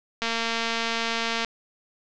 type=click train; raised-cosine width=0.2 ms; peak=-9 dBFS; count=282; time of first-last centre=0.22-1.447 s; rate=229 Hz; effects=low-pass 5000 Hz 12 dB/octave